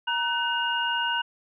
sine tone cluster, 942 / 1507 / 2842 Hz, A#5 / F#6 / F7, +18 / +31 / +30 cents, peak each -28 dBFS, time 0.07-1.22 s, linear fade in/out 10 ms, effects none

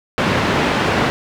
pink band-pass noise, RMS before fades -17 dBFS, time 0.18-1.1 s, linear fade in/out 0 ms, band 130 to 2700 Hz, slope 12 dB/octave, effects none

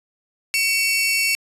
sawtooth tone pair together, 2250 / 2690 Hz, C#7 / E7, +25 / +34 cents, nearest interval minor third, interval 309 cents, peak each -17 dBFS, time 0.54-1.35 s, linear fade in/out 0 ms, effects resampled to 32000 Hz

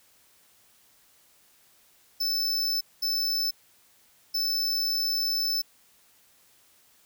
square tone bursts at uneven times, 5274 Hz, E8, in tune, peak -25 dBFS, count 3, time 2.2-2.81 / 3.02-3.51 / 4.34-5.62 s, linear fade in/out 10 ms, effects white hiss -61 dBFS RMS until 7.05 s

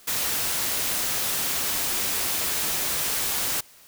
white noise, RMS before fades -26 dBFS, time 0.07-3.61 s, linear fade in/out 10 ms, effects white hiss -52 dBFS RMS until 3.87 s

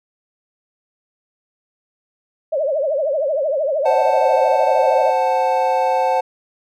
sine tone with vibrato, 585 Hz, D5, 7 cents flat, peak -16 dBFS, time 2.52-5.11 s, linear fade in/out 10 ms, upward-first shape triangle, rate 13 Hz, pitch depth 210 cents each way
triangle chord, F# diminished, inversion second, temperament equal, 523.3 / 740 / 880 Hz, C5 / F#5 / A5, 0 / 0 / 0 cents, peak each -17 dBFS, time 3.85-6.21 s, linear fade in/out 10 ms
effects none

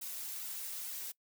blue noise with flanger, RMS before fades -42 dBFS, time 0.01-1.12 s, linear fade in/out 10 ms, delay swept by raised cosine 1.7 to 5.3 ms, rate 2.3 Hz, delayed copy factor -0.9, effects noise-tail reverb RT60 0.1 s tail -22 dB re dry

